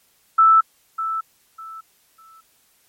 sine tone with echo, 1318.5 Hz, E6, in tune, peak -9 dBFS, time 0.38-0.61 s, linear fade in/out 10 ms, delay 600 ms, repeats 3, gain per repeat -12 dB, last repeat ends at 2.41 s, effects white hiss -60 dBFS RMS until 2.88 s + MP3 64 kbps

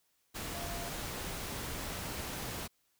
sine tone in noise, 689 Hz, F5, 24 cents flat, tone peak -44 dBFS, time 0.53-0.9 s, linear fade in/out 20 ms, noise pink, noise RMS -40 dBFS, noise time 0.34-2.68 s, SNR -7 dB, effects white hiss -75 dBFS RMS until 2.99 s

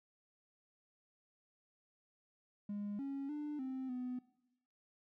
triangle tone with pitch steps, 205 / 275.7 / 297.1 / 261.8 / 250.6 Hz, G#3 / C#4 / D4 / C4 / B3, -22 / -9 / +20 / +1 / +25 cents, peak -36 dBFS, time 2.69-4.19 s, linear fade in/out 5 ms, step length 300 ms, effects noise-tail reverb RT60 0.9 s tail -21 dB re dry + tanh soft clip ceiling -34 dBFS

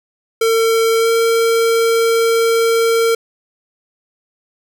square tone with pitch glide, 452.8 to 457.5 Hz, A4 to A#4, +50 to -32 cents, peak -12 dBFS, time 0.41-3.15 s, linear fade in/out 5 ms, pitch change +18 cents, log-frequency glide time 0.97-1.09 s, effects none

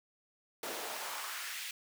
pink noise with high-pass filter sweep, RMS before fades -41 dBFS, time 0.63-1.71 s, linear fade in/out 2 ms, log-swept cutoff 390 to 2500 Hz, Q 1.5, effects none

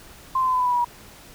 sine tone with pitch steps, 1046.5 / 1033.9 / 1021.4 / 1009.1 / 996.9 / 984.9 / 973 / 961.3 Hz, C6 / C6 / C6 / B5 / B5 / B5 / B5 / B5, 0 / -21 / -42 / +37 / +16 / -5 / -26 / -47 cents, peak -18 dBFS, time 0.35-0.846 s, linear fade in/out 5 ms, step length 62 ms, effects pink hiss -46 dBFS RMS until 1.34 s

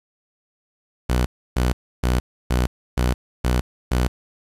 sawtooth tone bursts, 61.74 Hz, B1, in tune, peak -13 dBFS, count 7, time 1.09-4.08 s, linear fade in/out 10 ms, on 170 ms, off 300 ms, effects resampled to 32000 Hz + 7-bit

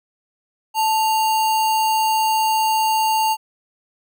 sine tone with sample-and-hold, 880 Hz, A5, in tune, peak -15 dBFS, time 0.74-3.37 s, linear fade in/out 50 ms, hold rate 3675 Hz, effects none

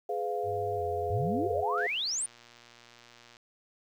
sine chord, F diminished, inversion first, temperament just, 419.1 / 502.9 / 698.5 Hz, Ab4 / Cb5 / F5, +16 / +31 / 0 cents, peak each -33 / -36 / -33 dBFS, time 0.09-1.87 s, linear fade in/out 5 ms
sine tone with vibrato, 94.1 Hz, F#2, 30 cents sharp, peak -39 dBFS, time 0.43-1.65 s, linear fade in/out 50 ms, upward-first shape square, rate 1.4 Hz, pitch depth 100 cents each way
sine exponential sweep, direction up, 86.1 to 9620 Hz, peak -29 dBFS, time 1.1-2.26 s, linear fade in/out 5 ms
click train, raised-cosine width 0.2 ms, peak -36 dBFS, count 190, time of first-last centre 1.78-3.368 s, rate 119 Hz
effects 10-bit

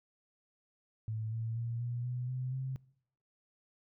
sine tone with pitch steps, 110 / 113.35 / 116.81 / 120.37 / 124.04 / 127.83 / 131.72 Hz, A2 / A#2 / A#2 / B2 / B2 / C3 / C3, 0 / -48 / +4 / -44 / +8 / -40 / +12 cents, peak -34 dBFS, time 1.08-2.76 s, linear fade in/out 0 ms, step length 240 ms, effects noise-tail reverb RT60 0.7 s tail -23 dB re dry

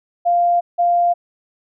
sine tone pair in turn, 697 / 697 Hz, F5 / F5, -4 / -4 cents, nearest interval unison, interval 0 cents, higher neither, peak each -12 dBFS, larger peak neither, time 0.25-0.61 / 0.78-1.14 s, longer neither, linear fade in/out 20 ms, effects none

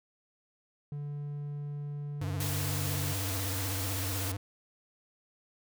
triangle tone, 145.3 Hz, D3, 18 cents flat, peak -33 dBFS, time 0.92-3.13 s, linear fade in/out 2 ms
square tone with vibrato, 96.2 Hz, G2, 32 cents flat, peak -34 dBFS, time 2.21-4.37 s, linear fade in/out 5 ms, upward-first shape sine, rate 16 Hz, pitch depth 100 cents each way
white noise, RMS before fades -37 dBFS, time 2.4-4.32 s, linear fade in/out 5 ms
effects none

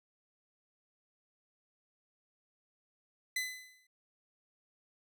sawtooth tone with exponential decay, 2015 Hz, B6, 34 cents sharp, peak -27 dBFS, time 3.36-3.87 s, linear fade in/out 5 ms, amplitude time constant 110 ms, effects none

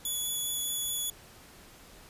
5% pulse tone with vibrato, 3412 Hz, G#7, 46 cents sharp, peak -23 dBFS, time 0.05-1.1 s, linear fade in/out 2 ms, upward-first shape triangle, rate 4.9 Hz, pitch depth 9 cents each way, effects pink hiss -53 dBFS RMS until 2.09 s + resampled to 32000 Hz

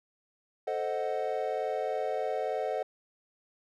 triangle chord, A diminished seventh, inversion none, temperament equal, 440 / 523.3 / 622.3 / 740 Hz, A4 / C5 / Eb5 / Gb5, 0 / 0 / 0 / 0 cents, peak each -33 dBFS, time 0.67-2.83 s, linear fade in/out 5 ms, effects none

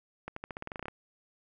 accelerating click train, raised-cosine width 0.5 ms, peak -23 dBFS, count 13, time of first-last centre 0.28-0.883 s, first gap 84 ms, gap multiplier 0.9, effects none

